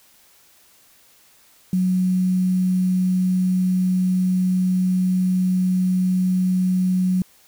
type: tone with quantisation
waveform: sine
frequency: 184.1 Hz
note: F#3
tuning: 8 cents flat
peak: -16 dBFS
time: 1.73-7.22 s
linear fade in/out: 2 ms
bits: 7
effects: white hiss -54 dBFS RMS until 7.47 s